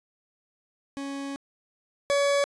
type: tone pair in turn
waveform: 40% pulse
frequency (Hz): 277.2 / 565.4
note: C#4 / C#5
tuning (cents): 0 / +34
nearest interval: octave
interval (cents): 1234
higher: second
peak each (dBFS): -31 / -20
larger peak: second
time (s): 0.97-1.36 / 2.1-2.44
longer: first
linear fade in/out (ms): 0
effects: resampled to 22050 Hz